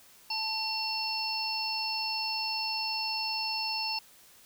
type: harmonic tone with a mistuned harmonic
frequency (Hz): 880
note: A5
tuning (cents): 0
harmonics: 1 / 3 / 5 / 6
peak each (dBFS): -36 / -37 / -35 / -34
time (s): 0.3-3.99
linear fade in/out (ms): 5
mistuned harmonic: 3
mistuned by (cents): +55
effects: white hiss -57 dBFS RMS until 4.45 s